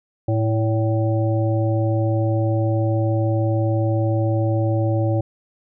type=harmonic tone with a mistuned harmonic; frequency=110 Hz; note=A2; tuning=in tune; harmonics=1 / 3 / 5 / 7; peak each=-18 / -24 / -25 / -31 dBFS; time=0.28-5.21 s; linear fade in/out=5 ms; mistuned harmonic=5; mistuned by=+41 cents; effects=none